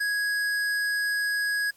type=tone with hard clipping; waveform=sine; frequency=1661.2 Hz; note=G#6; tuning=in tune; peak=-26 dBFS; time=0-1.71 s; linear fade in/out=10 ms; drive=13 dB; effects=white hiss -60 dBFS RMS until 1.76 s + AAC 64 kbps